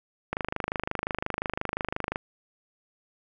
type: click train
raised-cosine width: 0.5 ms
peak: -13 dBFS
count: 48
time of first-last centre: 0.33-2.159 s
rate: 25.7 Hz
effects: none